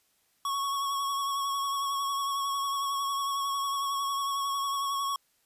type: tone with vibrato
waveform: square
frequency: 1108.7 Hz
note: C#6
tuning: in tune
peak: -29 dBFS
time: 0.45-5.16 s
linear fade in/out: 2 ms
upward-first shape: sine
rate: 11 Hz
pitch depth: 26 cents each way
effects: white hiss -70 dBFS RMS until 5.45 s + resampled to 32000 Hz